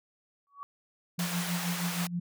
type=tone with exponential growth; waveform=sine; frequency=1129 Hz; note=C#6; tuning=31 cents sharp; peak=-35 dBFS; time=0.47-0.63 s; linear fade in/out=0 ms; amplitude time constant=33 ms
type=tone with tremolo; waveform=sine; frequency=174.61 Hz; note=F3; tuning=in tune; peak=-28 dBFS; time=1.18-2.2 s; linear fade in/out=10 ms; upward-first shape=sine; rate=6.3 Hz; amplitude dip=70%
type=high-pass noise; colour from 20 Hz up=pink; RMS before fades=-36 dBFS; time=1.19-2.07 s; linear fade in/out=2 ms; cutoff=760 Hz; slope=12 dB/octave
effects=none